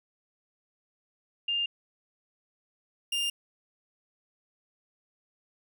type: tone pair in turn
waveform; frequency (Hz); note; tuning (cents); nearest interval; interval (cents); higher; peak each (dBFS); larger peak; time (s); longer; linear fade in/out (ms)
sine / 40% pulse; 2806 / 2806; F7 / F7; +8 / +8; unison; 0; neither; -26; neither; 1.48-1.66 / 3.12-3.3; neither; 5
effects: none